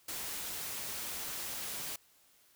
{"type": "noise", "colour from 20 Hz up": "white", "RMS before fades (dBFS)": -40, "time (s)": [0.08, 1.96], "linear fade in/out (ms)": 5, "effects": ["white hiss -66 dBFS RMS until 2.55 s"]}